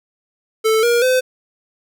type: tone with pitch steps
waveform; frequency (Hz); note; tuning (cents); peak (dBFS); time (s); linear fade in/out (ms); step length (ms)
square; 440.2 / 474.5 / 511.5; A4 / A#4 / C5; +1 / +31 / -39; -13; 0.64-1.21; 20; 190
effects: none